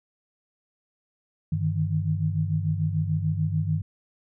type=tone cluster; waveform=sine; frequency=98.3 / 152.2 / 159 Hz; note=G2 / D#3 / D#3; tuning=+5 / -38 / +38 cents; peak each=-27 dBFS; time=1.52-3.82 s; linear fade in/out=5 ms; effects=none